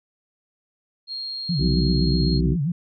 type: tone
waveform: sine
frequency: 4245 Hz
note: C8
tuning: 24 cents sharp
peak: -28 dBFS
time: 1.07-2.41 s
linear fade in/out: 50 ms
type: tone with vibrato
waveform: sine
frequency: 155.56 Hz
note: D#3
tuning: in tune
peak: -20 dBFS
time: 1.49-2.72 s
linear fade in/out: 5 ms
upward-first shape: sine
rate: 7.7 Hz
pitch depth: 230 cents each way
type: harmonic tone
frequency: 62.7 Hz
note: B1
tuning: 27 cents sharp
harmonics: 1 / 3 / 4 / 5 / 6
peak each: -22 / -27 / -28 / -29 / -30 dBFS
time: 1.58-2.57 s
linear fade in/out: 50 ms
effects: none